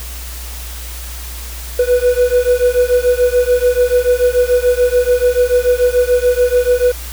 triangle beating tone pair, 490 / 496.9 Hz, B4 / B4, -14 / +11 cents, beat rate 6.9 Hz, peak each -11 dBFS, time 1.79-6.92 s, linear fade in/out 5 ms, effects added 60 Hz sine -26 dBFS peak until 7.12 s + white hiss -31 dBFS RMS until 7.12 s

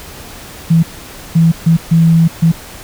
sine tone bursts at uneven times, 164.81 Hz, E3, in tune, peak -5 dBFS, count 5, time 0.7-0.83 / 1.35-1.52 / 1.66-1.77 / 1.91-2.28 / 2.42-2.52 s, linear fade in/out 10 ms, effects pink hiss -32 dBFS RMS until 2.83 s

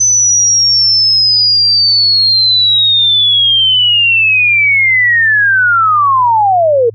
sine linear sweep, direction down, 6090 to 444.3 Hz, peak -6 dBFS, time 0-6.9 s, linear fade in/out 10 ms, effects added 107 Hz sine -30 dBFS peak until 6.94 s

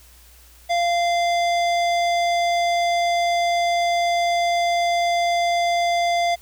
square tone with low-pass filter, 692 Hz, F5, 16 cents flat, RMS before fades -20 dBFS, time 0.69-6.36 s, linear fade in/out 20 ms, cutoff 5500 Hz, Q 0.89, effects added 60 Hz sine -49 dBFS peak until 6.41 s + white hiss -51 dBFS RMS until 6.41 s

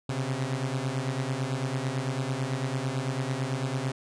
sawtooth beating tone pair, 127.4 / 136.4 Hz, C3 / C#3, -46 / -28 cents, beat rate 9 Hz, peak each -27 dBFS, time 0.09-3.92 s, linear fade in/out 5 ms, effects resampled to 22050 Hz

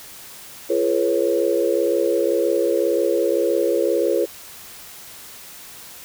sine tone cluster, 342.2 / 419.4 / 485.1 / 547 Hz, F4 / G#4 / B4 / C#5, -35 / +17 / -31 / -23 cents, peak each -22 dBFS, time 0.69-4.26 s, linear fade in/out 20 ms, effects white hiss -40 dBFS RMS until 6.04 s

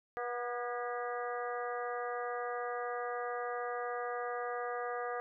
harmonic tone with a mistuned harmonic, 243 Hz, B3, 28 cents flat, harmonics 2 / 3 / 4 / 5 / 6 / 7 / 8, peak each -39 / -40 / -53 / -42 / -52 / -46 / -49 dBFS, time 0.17-5.2 s, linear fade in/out 0 ms, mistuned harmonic 7, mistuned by -55 cents, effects none

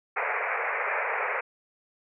white band-pass noise, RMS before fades -29 dBFS, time 0.16-1.41 s, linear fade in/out 10 ms, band 420 to 2400 Hz, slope 96 dB/octave, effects none

